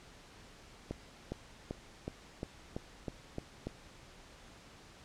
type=accelerating click train; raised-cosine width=2 ms; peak=-24 dBFS; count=9; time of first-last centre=0.91-3.67 s; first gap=410 ms; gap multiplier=0.95; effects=pink hiss -56 dBFS RMS until 5.04 s + low-pass 7000 Hz 12 dB/octave